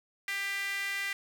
sawtooth tone with high-pass filter, 396.3 Hz, G4, 19 cents sharp, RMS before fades -34 dBFS, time 0.28-1.13 s, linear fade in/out 2 ms, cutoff 2000 Hz, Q 4.7, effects none

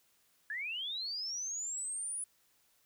sine linear sweep, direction up, 1661.2 to 9956 Hz, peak -36 dBFS, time 0.5-2.24 s, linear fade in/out 2 ms, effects white hiss -71 dBFS RMS until 2.85 s

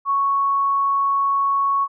sine tone, 1108.7 Hz, C#6, in tune, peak -16 dBFS, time 0.05-1.88 s, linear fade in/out 50 ms, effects none

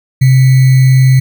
sine tone with sample-and-hold, 130.81 Hz, C3, in tune, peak -3 dBFS, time 0.21-1.2 s, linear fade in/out 10 ms, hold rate 2100 Hz, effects none

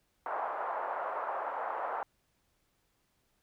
pink band-pass noise, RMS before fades -36 dBFS, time 0.26-2.03 s, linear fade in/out 0 ms, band 640 to 1200 Hz, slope 24 dB/octave, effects pink hiss -75 dBFS RMS until 3.42 s

